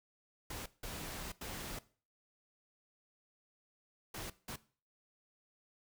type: noise bursts at uneven times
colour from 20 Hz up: pink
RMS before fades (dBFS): -44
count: 5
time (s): 0.5-0.66 / 0.83-1.32 / 1.41-1.79 / 4.14-4.3 / 4.48-4.56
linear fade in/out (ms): 5
effects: noise-tail reverb RT60 0.4 s tail -18 dB re dry